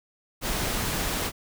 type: noise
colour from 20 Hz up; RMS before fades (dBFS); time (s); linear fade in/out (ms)
pink; -28; 0.41-1.32; 50
effects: none